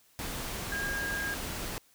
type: tone in noise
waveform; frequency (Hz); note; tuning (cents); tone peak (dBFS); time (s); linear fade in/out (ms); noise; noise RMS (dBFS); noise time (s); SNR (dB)
sine; 1623; G#6; -40; -32; 0.72-1.34; 0; pink; -37; 0.19-1.78; +2
effects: white hiss -64 dBFS RMS until 1.94 s